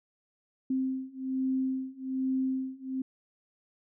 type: beating tone pair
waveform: sine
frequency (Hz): 261.6 / 262.8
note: C4 / C4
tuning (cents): 0 / +8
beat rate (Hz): 1.2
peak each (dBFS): -32 / -31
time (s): 0.7-3.02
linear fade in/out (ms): 5
effects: none